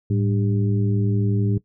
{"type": "harmonic tone with a mistuned harmonic", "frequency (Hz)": 99.5, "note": "G2", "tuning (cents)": 26, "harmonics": [1, 2, 3, 4], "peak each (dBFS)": [-19, -25, -29, -31], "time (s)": [0.1, 1.58], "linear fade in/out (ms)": 5, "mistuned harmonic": 1, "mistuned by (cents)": 140, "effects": ["noise-tail reverb RT60 0.1 s tail -18 dB re dry"]}